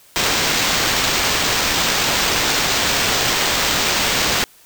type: noise with sample-and-hold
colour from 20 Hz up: white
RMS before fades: -18 dBFS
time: 0.16-4.44 s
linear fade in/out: 0 ms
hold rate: 11025 Hz
effects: white hiss -49 dBFS RMS until 4.65 s